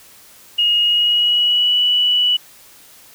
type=tone with pitch glide; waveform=sine; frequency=2869 to 2953 Hz; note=F7 to F#7; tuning=+46 to -4 cents; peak=-12 dBFS; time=0.58-2.37 s; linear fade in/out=10 ms; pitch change=+50 cents; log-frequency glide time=0.8-1.78 s; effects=white hiss -45 dBFS RMS until 3.14 s